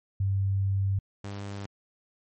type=tone pair in turn; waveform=sine / sawtooth; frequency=97.6 / 100.29 Hz; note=G2 / G2; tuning=-7 / +40 cents; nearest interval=unison; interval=47 cents; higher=second; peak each=-23 / -31 dBFS; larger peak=first; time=0.2-0.99 / 1.24-1.66 s; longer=first; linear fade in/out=5 ms; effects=MP3 32 kbps